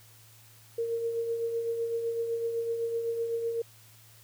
sine tone with tremolo, 462 Hz, A#4, 16 cents flat, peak -26 dBFS, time 0.78-3.62 s, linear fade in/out 5 ms, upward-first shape triangle, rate 7.9 Hz, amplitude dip 50%, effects added 111 Hz sine -57 dBFS peak until 4.23 s + white hiss -57 dBFS RMS until 4.23 s

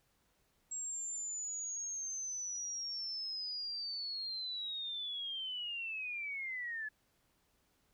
sine linear sweep, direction down, 7620 to 1700 Hz, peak -38 dBFS, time 0.71-6.89 s, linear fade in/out 10 ms, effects pink hiss -75 dBFS RMS until 7.93 s

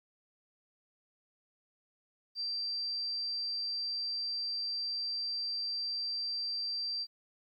sine tone, 4699 Hz, D8, in tune, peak -33 dBFS, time 2.35-7.07 s, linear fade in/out 50 ms, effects 12-bit

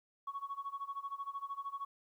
sine tone with tremolo, 1113 Hz, C#6, 7 cents sharp, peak -35 dBFS, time 0.27-1.85 s, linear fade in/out 5 ms, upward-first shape sine, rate 13 Hz, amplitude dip 90%, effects tanh soft clip ceiling -33 dBFS + 12-bit

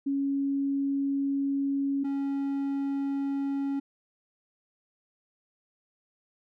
sine / triangle tone pair in turn, 277.2 / 277.2 Hz, C#4 / C#4, 0 / 0 cents, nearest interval unison, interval 0 cents, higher neither, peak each -25 dBFS, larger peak neither, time 0.06-2.04 / 2.04-3.8 s, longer first, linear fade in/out 10 ms, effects none

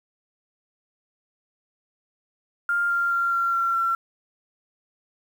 sine tone with pitch steps, 1400 / 1391.1 / 1382.3 / 1373.6 / 1364.9 / 1356.2 Hz, F6 / F6 / F6 / F6 / F6 / E6, +4 / -7 / -18 / -29 / -40 / +49 cents, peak -20 dBFS, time 2.69-3.95 s, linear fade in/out 2 ms, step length 210 ms, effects 8-bit

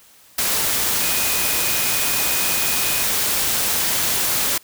sine tone in noise, 2489 Hz, D#7, in tune, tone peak -29 dBFS, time 1.01-3.04 s, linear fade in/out 5 ms, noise white, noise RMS -20 dBFS, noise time 0.38-4.58 s, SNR -12 dB, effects white hiss -50 dBFS RMS until 4.63 s

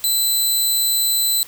10% pulse tone, 4020 Hz, B7, 30 cents sharp, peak -9 dBFS, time 0.04-1.43 s, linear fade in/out 0 ms, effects white hiss -41 dBFS RMS until 1.47 s

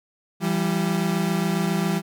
35% pulse tone pair together, 168.27 / 195.6 Hz, E3 / G3, +36 / -4 cents, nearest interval minor third, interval 260 cents, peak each -22 dBFS, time 0.4-2.02 s, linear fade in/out 50 ms, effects none

